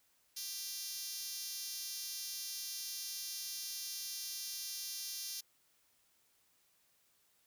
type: tone with high-pass filter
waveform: 5% pulse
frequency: 394.8 Hz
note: G4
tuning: 12 cents sharp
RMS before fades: -43 dBFS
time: 0.36-5.41 s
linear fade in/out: 10 ms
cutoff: 6300 Hz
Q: 1.9
effects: white hiss -73 dBFS RMS until 7.46 s